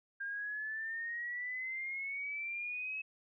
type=exponential sweep; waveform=sine; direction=up; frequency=1600 to 2584 Hz; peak=-37 dBFS; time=0.2-3.02 s; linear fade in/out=10 ms; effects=none